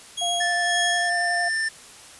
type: tone with tremolo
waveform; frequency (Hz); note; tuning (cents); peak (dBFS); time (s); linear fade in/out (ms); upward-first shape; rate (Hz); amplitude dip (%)
sawtooth; 3300; G#7; -12; -20; 0.17-1.1; 10; sine; 1.9; 75
type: tone with vibrato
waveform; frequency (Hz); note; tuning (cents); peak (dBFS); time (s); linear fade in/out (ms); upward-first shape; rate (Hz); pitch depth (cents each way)
sine; 698.5; F5; 0; -25; 0.21-1.49; 10; sine; 11; 14
type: tone with pitch glide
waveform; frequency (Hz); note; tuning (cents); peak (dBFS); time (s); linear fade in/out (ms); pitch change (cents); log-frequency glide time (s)
square; 1760 to 1784.6; A6 to A6; 0 to +24; -23; 0.4-1.69; 10; +24; 0.84-1.18
effects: white hiss -45 dBFS RMS until 2.19 s + resampled to 24000 Hz